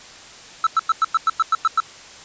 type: tone bursts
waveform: triangle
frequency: 1318.5 Hz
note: E6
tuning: in tune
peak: -11 dBFS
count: 10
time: 0.64-1.802 s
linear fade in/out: 2 ms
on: 28 ms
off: 98 ms
effects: white hiss -41 dBFS RMS until 2.24 s + resampled to 16000 Hz